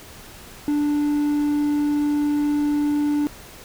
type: tone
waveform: triangle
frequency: 293.7 Hz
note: D4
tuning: in tune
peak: -16 dBFS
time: 0.68-3.27 s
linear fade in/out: 0 ms
effects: pink hiss -42 dBFS RMS until 3.64 s